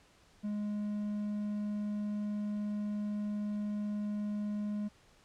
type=tone; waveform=triangle; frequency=208.1 Hz; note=G#3; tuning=4 cents sharp; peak=-31 dBFS; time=0.43-4.89 s; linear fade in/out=20 ms; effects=pink hiss -64 dBFS RMS until 5.24 s + low-pass 8000 Hz 12 dB/octave